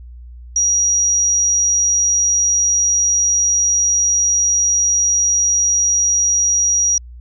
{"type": "tone", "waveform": "sine", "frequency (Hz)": 5750, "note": "F8", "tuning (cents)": 50, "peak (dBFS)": -12, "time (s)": [0.56, 6.98], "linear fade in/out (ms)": 2, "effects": ["added 60 Hz sine -33 dBFS peak until 7.2 s"]}